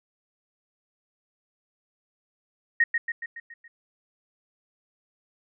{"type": "tone with echo", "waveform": "sine", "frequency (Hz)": 1864.7, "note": "A#6", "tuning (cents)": 0, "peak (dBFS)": -16, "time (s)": [2.8, 2.84], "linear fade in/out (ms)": 5, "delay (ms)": 140, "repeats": 6, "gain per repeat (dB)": -5, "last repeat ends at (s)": 3.68, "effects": []}